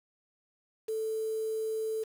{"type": "tone with quantisation", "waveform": "sine", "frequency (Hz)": 440, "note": "A4", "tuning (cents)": 0, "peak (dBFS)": -30, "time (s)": [0.88, 2.04], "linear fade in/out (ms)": 10, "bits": 8, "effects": []}